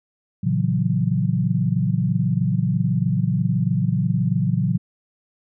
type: chord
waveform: sine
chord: F# dominant seventh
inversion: first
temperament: just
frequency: 115.62 / 138.75 / 166.5 / 185 Hz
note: A#2 / C#3 / E3 / F#3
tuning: -14 / +2 / +18 / 0 cents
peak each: -23 dBFS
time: 0.43-4.78 s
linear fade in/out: 10 ms
effects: none

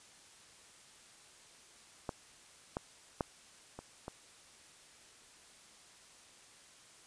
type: clicks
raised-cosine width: 1 ms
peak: -22 / -21 / -18 / -30 / -27 dBFS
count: 5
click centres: 2.092 / 2.769 / 3.208 / 3.79 / 4.081 s
effects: white hiss -59 dBFS RMS until 7.06 s + resampled to 22050 Hz

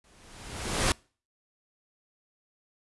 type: noise with exponential growth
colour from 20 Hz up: pink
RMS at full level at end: -22 dBFS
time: 0.04-0.92 s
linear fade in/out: 2 ms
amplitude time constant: 190 ms
effects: noise-tail reverb RT60 0.4 s tail -26 dB re dry + resampled to 24000 Hz

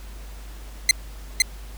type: tone with echo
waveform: 15% pulse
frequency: 2071 Hz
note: C7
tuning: 18 cents flat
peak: -5 dBFS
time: 0.89-0.91 s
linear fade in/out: 2 ms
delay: 510 ms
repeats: 1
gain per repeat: -2 dB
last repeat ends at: 1.42 s
effects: added 50 Hz sine -36 dBFS peak until 1.77 s + pink hiss -47 dBFS RMS until 1.77 s

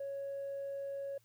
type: tone with tanh clipping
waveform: triangle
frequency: 554.4 Hz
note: C#5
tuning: in tune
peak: -38 dBFS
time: 0-1.18 s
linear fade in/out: 5 ms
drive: 5 dB
effects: added 115 Hz sine -70 dBFS peak until 1.24 s + white hiss -73 dBFS RMS until 1.24 s

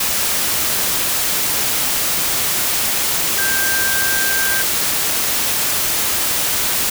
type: tone in noise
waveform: sine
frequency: 1577 Hz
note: G6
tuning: 10 cents sharp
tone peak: -19 dBFS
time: 3.38-4.62 s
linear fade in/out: 5 ms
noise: white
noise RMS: -18 dBFS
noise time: 0-6.9 s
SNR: -4 dB
effects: none

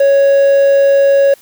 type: tone with quantisation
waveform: triangle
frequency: 554.4 Hz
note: C#5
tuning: in tune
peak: -4 dBFS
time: 0-1.34 s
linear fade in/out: 5 ms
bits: 5
effects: white hiss -45 dBFS RMS until 1.41 s

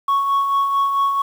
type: tone with tremolo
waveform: sine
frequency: 1108.7 Hz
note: C#6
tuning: in tune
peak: -11 dBFS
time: 0.08-1.22 s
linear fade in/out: 5 ms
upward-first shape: sine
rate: 4.5 Hz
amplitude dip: 50%
effects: tanh soft clip ceiling -13 dBFS + 7-bit

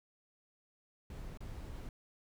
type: noise with dropouts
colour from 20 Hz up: brown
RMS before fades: -45 dBFS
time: 1.1-1.89 s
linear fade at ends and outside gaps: 2 ms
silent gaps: 1.374-1.405 s
effects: none

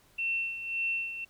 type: tone with tremolo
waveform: sine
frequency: 2700 Hz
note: E7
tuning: 41 cents sharp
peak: -27 dBFS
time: 0.18-1.25 s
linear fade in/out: 10 ms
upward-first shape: sine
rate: 1.8 Hz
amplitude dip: 65%
effects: pink hiss -63 dBFS RMS until 1.29 s

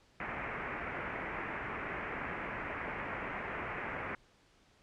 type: low-pass noise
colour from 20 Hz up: white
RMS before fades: -40 dBFS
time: 0.2-4.15 s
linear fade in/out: 2 ms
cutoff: 2300 Hz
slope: 48 dB/octave
effects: pink hiss -66 dBFS RMS until 4.82 s + low-pass 6000 Hz 12 dB/octave

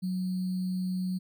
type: tone with sample-and-hold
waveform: sine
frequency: 184.2 Hz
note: F#3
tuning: 7 cents flat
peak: -28 dBFS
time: 0.02-1.19 s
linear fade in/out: 20 ms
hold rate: 4410 Hz
effects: none

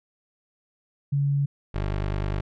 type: tone pair in turn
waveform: sine / 20% pulse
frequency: 141.2 / 49.95 Hz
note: C#3 / G1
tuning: +32 / +33 cents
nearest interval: octave + tritone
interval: 1799 cents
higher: first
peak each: -20 dBFS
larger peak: neither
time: 1.12-1.46 / 1.74-2.41 s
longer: second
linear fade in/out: 10 ms
effects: low-pass 3000 Hz 12 dB/octave

